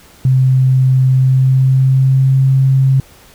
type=tone with pitch glide; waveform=sine; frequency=130.4 to 133.6 Hz; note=C3 to C3; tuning=-5 to +36 cents; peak=-7 dBFS; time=0.25-3 s; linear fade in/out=2 ms; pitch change=+41 cents; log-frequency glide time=1.1-2.41 s; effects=pink hiss -43 dBFS RMS until 3.34 s